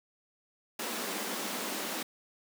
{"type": "high-pass noise", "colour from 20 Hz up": "pink", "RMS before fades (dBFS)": -36, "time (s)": [0.79, 2.03], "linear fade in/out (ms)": 5, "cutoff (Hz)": 190, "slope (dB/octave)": 96, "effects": []}